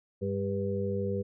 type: harmonic tone with a mistuned harmonic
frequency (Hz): 99.3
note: G2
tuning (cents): +23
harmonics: 1 / 2 / 4 / 5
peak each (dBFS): -34 / -34 / -34 / -34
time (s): 0.21-1.23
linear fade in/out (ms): 20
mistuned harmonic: 5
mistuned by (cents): -23
effects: none